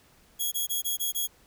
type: tone bursts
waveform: 5% pulse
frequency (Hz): 3322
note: G#7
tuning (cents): 0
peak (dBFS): -18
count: 6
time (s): 0.39-1.275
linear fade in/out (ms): 20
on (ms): 130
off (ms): 21
effects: pink hiss -60 dBFS RMS until 1.46 s